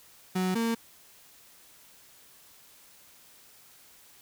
35% pulse tone pair in turn, 185 / 229.3 Hz, F#3 / A#3, 0 / -28 cents, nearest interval major third, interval 372 cents, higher second, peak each -24 dBFS, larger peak neither, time 0.35-0.55 / 0.55-0.75 s, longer neither, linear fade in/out 10 ms, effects white hiss -56 dBFS RMS until 4.21 s

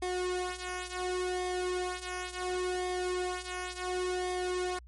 sawtooth tone with flanger, 363.7 Hz, F#4, 30 cents flat, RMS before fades -34 dBFS, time 0.02-4.79 s, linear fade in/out 5 ms, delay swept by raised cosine 0.71 to 3.01 ms, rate 0.7 Hz, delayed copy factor -0.75, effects added 60 Hz sine -49 dBFS peak until 4.87 s + MP3 48 kbps

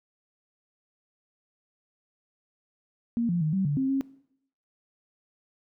sine tone with pitch steps, 233.9 / 173.5 / 154.9 / 191.7 / 144.7 / 265.7 / 270.5 Hz, A#3 / F3 / D#3 / G3 / D3 / C4 / C#4, +6 / -11 / -7 / -38 / -25 / +27 / -42 cents, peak -23 dBFS, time 3.17-4.01 s, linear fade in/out 0 ms, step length 120 ms, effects noise-tail reverb RT60 0.7 s tail -20 dB re dry

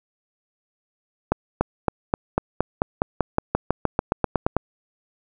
accelerating click train, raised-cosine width 1 ms, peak -4 dBFS, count 19, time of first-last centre 1.32-4.566 s, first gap 290 ms, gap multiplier 0.94, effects none

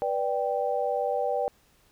sine chord, G major, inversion first, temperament just, 490 / 588 / 784 Hz, B4 / D5 / G5, -14 / +2 / 0 cents, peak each -29 dBFS, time 0.02-1.48 s, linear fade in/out 0 ms, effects pink hiss -63 dBFS RMS until 1.91 s

